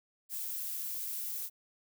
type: noise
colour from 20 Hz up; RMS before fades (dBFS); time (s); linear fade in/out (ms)
violet; -38; 0.29-1.5; 50
effects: none